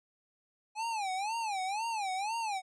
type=tone with vibrato; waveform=square; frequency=830.6 Hz; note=G#5; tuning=in tune; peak=-33 dBFS; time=0.75-2.62 s; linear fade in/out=50 ms; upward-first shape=sine; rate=2 Hz; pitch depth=190 cents each way; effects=resampled to 22050 Hz